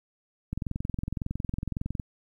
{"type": "click train", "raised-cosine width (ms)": 5, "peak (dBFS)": -18, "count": 33, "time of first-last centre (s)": [0.53, 1.998], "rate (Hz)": 21.8, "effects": ["10-bit"]}